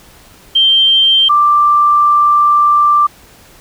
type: tone pair in turn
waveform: sine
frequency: 3147 / 1178.8 Hz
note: G7 / D6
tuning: +6 / +6 cents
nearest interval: octave + perfect fourth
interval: 1700 cents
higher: first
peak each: -6 dBFS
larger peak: neither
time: 0.55-1.29 / 1.29-3.07 s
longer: second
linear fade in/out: 10 ms
effects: pink hiss -42 dBFS RMS until 3.6 s